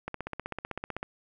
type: click train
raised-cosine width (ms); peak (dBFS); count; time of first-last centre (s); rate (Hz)
0.5; -19; 16; 0.08-1.029; 15.8
effects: none